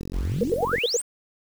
click train, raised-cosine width 3 ms, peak -21 dBFS, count 36, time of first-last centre 0.01-0.783 s, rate 45.3 Hz
sine exponential sweep, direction up, 33.76 to 9397 Hz, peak -24 dBFS, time 0.13-1.02 s, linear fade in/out 20 ms
sine tone bursts, 474.3 Hz, A#4, 30 cents sharp, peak -18 dBFS, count 6, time 0.41-0.967 s, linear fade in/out 5 ms, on 27 ms, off 79 ms
effects 7-bit

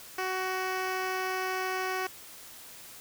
10% pulse tone with notch filter, 373.9 Hz, F#4, 18 cents sharp, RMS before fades -32 dBFS, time 0.18-2.07 s, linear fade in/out 5 ms, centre 9600 Hz, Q 0.58, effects white hiss -48 dBFS RMS until 3 s

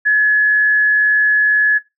sine tone with frequency modulation, 1700 Hz, G#6, 40 cents sharp, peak -9 dBFS, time 0.05-1.79 s, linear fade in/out 20 ms, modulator 102 Hz, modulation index 0.2, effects noise-tail reverb RT60 0.2 s tail -20 dB re dry

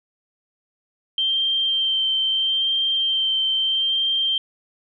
sine tone with vibrato, 3141 Hz, G7, 3 cents sharp, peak -18 dBFS, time 1.18-4.38 s, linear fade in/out 2 ms, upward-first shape sine, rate 0.77 Hz, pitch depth 14 cents each way, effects none

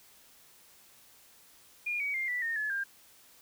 sine tone with pitch steps, 2423 / 2261 / 2109 / 1968.1 / 1836.3 / 1713.3 / 1598.6 Hz, D#7 / C#7 / C7 / B6 / A#6 / A6 / G6, -47 / +34 / +13 / -7 / -27 / -47 / +33 cents, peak -30 dBFS, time 1.86-2.84 s, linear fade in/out 10 ms, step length 140 ms, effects white hiss -59 dBFS RMS until 3.41 s

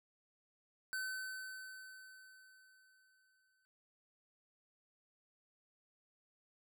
square tone with exponential decay, 1524 Hz, G6, 49 cents flat, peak -38 dBFS, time 0.93-3.65 s, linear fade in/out 0 ms, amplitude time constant 590 ms, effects none

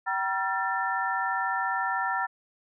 sine tone cluster, 769 / 955 / 1363 / 1778 Hz, G5 / A#5 / F6 / A6, -33 / +42 / -43 / +18 cents, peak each -31 dBFS, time 0.06-2.27 s, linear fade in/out 20 ms, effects none

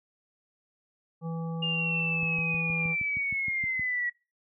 harmonic tone, 164.81 Hz, E3, in tune, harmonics 1 / 3 / 5 / 7, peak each -31 / -41 / -45 / -48 dBFS, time 1.21-2.96 s, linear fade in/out 50 ms
sine linear sweep, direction down, 2825 to 1923 Hz, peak -27 dBFS, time 1.62-4.1 s, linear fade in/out 10 ms
click train, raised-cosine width 5 ms, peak -27 dBFS, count 11, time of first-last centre 2.23-3.795 s, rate 6.39 Hz
effects noise-tail reverb RT60 0.3 s tail -23 dB re dry + high-pass 80 Hz 12 dB/octave

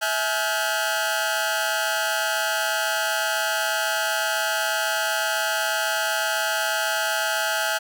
sawtooth tone cluster, 653 / 846 / 1432 / 1560 Hz, E5 / G#5 / F6 / G6, -17 / +32 / +43 / -9 cents, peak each -24 dBFS, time 0.01-7.79 s, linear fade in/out 20 ms, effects none

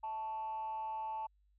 sine tone with frequency modulation, 880 Hz, A5, in tune, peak -36 dBFS, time 0.03-1.27 s, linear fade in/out 10 ms, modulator 233 Hz, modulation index 0.29, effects tanh soft clip ceiling -34 dBFS + added 50 Hz sine -68 dBFS peak until 1.58 s

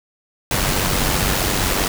pink noise with amplitude modulation, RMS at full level -17 dBFS, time 0.51-1.88 s, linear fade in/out 2 ms, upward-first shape sine, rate 95 Hz, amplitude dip 45%, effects none

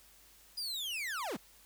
40% pulse linear sweep, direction down, 4978 to 138.59 Hz, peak -35 dBFS, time 0.57-1.37 s, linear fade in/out 10 ms, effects added 50 Hz sine -69 dBFS peak until 1.65 s + white hiss -61 dBFS RMS until 1.65 s

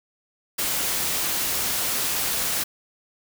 white noise, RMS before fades -25 dBFS, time 0.58-2.64 s, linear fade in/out 10 ms, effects none

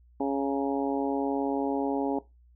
harmonic tone with a mistuned harmonic, 138.59 Hz, C#3, in tune, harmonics 2 / 3 / 4 / 5 / 6 / 7, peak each -28 / -32 / -35 / -37 / -34 / -40 dBFS, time 0.2-2.19 s, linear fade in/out 5 ms, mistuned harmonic 7, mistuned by -52 cents, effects noise-tail reverb RT60 0.2 s tail -17 dB re dry + added 60 Hz sine -55 dBFS peak until 2.55 s

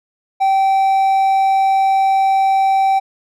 triangle tone, 775 Hz, G5, 20 cents flat, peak -9 dBFS, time 0.4-3 s, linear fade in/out 20 ms, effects none

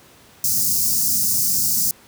white band-stop noise, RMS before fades -19 dBFS, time 0.44-1.91 s, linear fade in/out 2 ms, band 250 to 4900 Hz, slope 48 dB/octave, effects pink hiss -49 dBFS RMS until 2.07 s + high-pass 80 Hz 12 dB/octave

